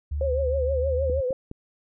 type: tone with pitch glide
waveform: sine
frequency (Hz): 72.9 to 76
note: D2 to D#2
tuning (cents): -12 to -40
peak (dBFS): -25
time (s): 0.11-1.21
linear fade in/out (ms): 10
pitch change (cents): +72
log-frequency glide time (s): 0.67-0.94
type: tone with vibrato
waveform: sine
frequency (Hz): 523.3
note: C5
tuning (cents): 0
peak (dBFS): -23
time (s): 0.21-1.33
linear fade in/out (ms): 2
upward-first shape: triangle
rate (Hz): 6.4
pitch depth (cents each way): 110
type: clicks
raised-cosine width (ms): 3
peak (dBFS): -23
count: 3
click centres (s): 1.098 / 1.307 / 1.514
effects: none